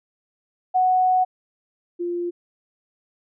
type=tone pair in turn; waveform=sine; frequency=740 / 348.5 Hz; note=F#5 / F4; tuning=0 / -4 cents; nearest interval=octave + minor second; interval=1304 cents; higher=first; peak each=-15 / -23 dBFS; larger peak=first; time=0.74-1.25 / 1.99-2.31 s; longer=first; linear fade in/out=20 ms; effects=none